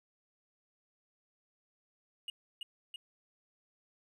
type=tone with echo; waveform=triangle; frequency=2874 Hz; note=F7; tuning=49 cents sharp; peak=-36 dBFS; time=2.28-2.3 s; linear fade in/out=2 ms; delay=330 ms; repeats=2; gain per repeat=-2 dB; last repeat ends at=2.96 s; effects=none